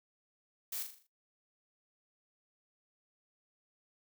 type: noise with echo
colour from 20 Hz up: blue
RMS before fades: -39 dBFS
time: 0.72-0.83 s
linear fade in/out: 5 ms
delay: 40 ms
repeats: 6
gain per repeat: -6 dB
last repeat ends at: 1.07 s
effects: noise-tail reverb RT60 0.2 s tail -20 dB re dry